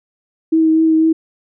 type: tone with vibrato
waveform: sine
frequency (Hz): 320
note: D#4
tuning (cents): +49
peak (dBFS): -9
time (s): 0.52-1.13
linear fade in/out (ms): 10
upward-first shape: triangle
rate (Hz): 4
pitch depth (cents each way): 18
effects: none